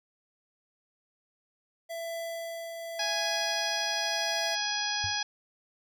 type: tone with tremolo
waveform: square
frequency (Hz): 667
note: E5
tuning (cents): +20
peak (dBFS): -34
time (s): 1.89-4.56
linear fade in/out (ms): 20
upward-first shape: triangle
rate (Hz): 0.88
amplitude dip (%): 40
type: harmonic tone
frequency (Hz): 830.6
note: G#5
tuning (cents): 0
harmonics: 1 / 2 / 3 / 4 / 5 / 6 / 7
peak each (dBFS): -36 / -35 / -39 / -36 / -40 / -34 / -38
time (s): 2.99-5.23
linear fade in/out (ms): 5
type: tone with exponential decay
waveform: sine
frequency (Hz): 96.7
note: G2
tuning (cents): -23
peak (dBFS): -31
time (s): 5.04-5.18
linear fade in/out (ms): 0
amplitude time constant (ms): 29
effects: none